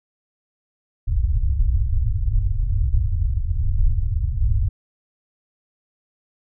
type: low-pass noise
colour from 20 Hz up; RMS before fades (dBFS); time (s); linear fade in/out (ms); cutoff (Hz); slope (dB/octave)
pink; -19; 1.07-4.69; 10; 110; 48
effects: none